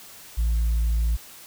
sine tone, 56.5 Hz, A1, 47 cents sharp, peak -17 dBFS, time 0.37-1.17 s, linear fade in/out 20 ms, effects tanh soft clip ceiling -18 dBFS + white hiss -45 dBFS RMS until 1.46 s

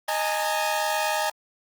sawtooth chord, D# suspended fourth, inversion none, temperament equal with one note detuned, 622.3 / 830.6 / 909.5 Hz, D#5 / G#5 / A#5, 0 / 0 / -43 cents, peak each -24 / -23 / -25 dBFS, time 0.08-1.3 s, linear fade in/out 5 ms, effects Opus 24 kbps

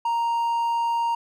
triangle tone, 932 Hz, A#5, 1 cent flat, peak -19 dBFS, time 0.05-1.15 s, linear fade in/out 5 ms, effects none

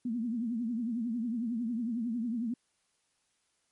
sine tone with vibrato, 233.1 Hz, A#3, in tune, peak -30 dBFS, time 0.05-2.54 s, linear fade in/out 5 ms, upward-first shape triangle, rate 11 Hz, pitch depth 150 cents each way, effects white hiss -75 dBFS RMS until 3.71 s + MP3 48 kbps

